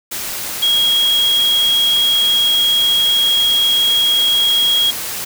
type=tone in noise; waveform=sine; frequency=3287 Hz; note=G#7; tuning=19 cents flat; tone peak=-11 dBFS; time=0.62-4.91 s; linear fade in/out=10 ms; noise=white; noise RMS=-24 dBFS; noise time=0.11-5.25 s; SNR=+10 dB; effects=none